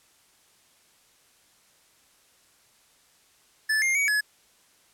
square tone with pitch steps, 1744 / 2119 / 2256 / 1698 Hz, A6 / C7 / C#7 / G#6, -16 / +21 / +30 / +38 cents, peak -22 dBFS, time 3.69-4.21 s, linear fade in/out 10 ms, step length 130 ms, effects white hiss -61 dBFS RMS until 4.93 s + low-pass 11000 Hz 12 dB/octave

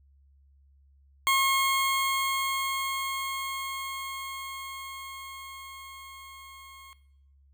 20% pulse tone with level ramp, 1081 Hz, C#6, 44 cents flat, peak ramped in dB -16 to -42 dBFS, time 1.27-6.93 s, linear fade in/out 0 ms, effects noise-tail reverb RT60 0.8 s tail -18 dB re dry + added 69 Hz sine -57 dBFS peak until 7.53 s

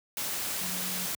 sine tone in noise, 182.7 Hz, F#3, 22 cents flat, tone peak -40 dBFS, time 0.61-1.06 s, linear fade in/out 2 ms, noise white, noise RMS -33 dBFS, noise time 0.17-1.15 s, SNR -10 dB, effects high-pass 80 Hz 12 dB/octave

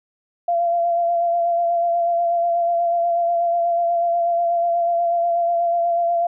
sine tone with vibrato, 686 Hz, F5, 31 cents flat, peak -16 dBFS, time 0.48-6.27 s, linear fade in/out 5 ms, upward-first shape sine, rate 8.2 Hz, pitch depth 22 cents each way, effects none

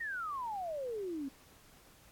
sine exponential sweep, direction down, 1900 to 261.6 Hz, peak -36 dBFS, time 0-1.29 s, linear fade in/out 10 ms, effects pink hiss -61 dBFS RMS until 2.11 s + AAC 64 kbps

